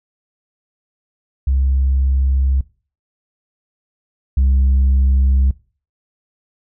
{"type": "tone pair in turn", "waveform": "sine", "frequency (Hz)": [66.8, 66.44], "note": ["C2", "C2"], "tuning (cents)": [36, 27], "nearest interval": "unison", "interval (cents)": 9, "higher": "first", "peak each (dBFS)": [-11, -8], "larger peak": "second", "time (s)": [[1.47, 2.61], [4.37, 5.51]], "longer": "neither", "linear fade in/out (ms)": 5, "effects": ["noise-tail reverb RT60 0.4 s tail -22 dB re dry", "tanh soft clip ceiling -9 dBFS"]}